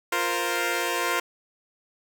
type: chord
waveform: 10% pulse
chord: F suspended fourth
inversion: none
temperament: equal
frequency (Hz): 349.2 / 466.2 / 523.3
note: F4 / Bb4 / C5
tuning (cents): 0 / 0 / 0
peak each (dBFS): -20 / -20 / -21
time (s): 0.12-1.2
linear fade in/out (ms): 5
effects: none